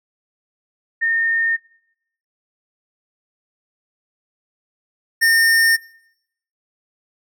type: tone pair in turn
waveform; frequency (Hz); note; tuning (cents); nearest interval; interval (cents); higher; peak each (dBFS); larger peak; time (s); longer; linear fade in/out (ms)
sine / square; 1827 / 1820.4; A#6 / A#6; -35 / -42; unison; 7; first; -15 / -12; second; 1.01-1.57 / 5.21-5.77; neither; 20
effects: noise-tail reverb RT60 0.8 s tail -23 dB re dry